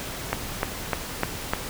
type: click train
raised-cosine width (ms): 0.5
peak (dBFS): -7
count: 5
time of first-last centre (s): 0.33-1.535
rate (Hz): 3.32
effects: pink hiss -34 dBFS RMS until 1.69 s